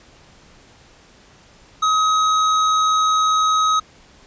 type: tone with hard clipping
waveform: sine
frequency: 1269 Hz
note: D#6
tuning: 34 cents sharp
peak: -16 dBFS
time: 1.82-3.8 s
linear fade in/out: 10 ms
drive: 16 dB
effects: pink hiss -49 dBFS RMS until 4.26 s + resampled to 16000 Hz